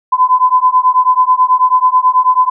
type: beating tone pair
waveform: sine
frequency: 1009 / 1018.2 Hz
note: B5 / C6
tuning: +37 / -47 cents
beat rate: 9.2 Hz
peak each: -10 / -10 dBFS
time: 0.12-2.5 s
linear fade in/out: 10 ms
effects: none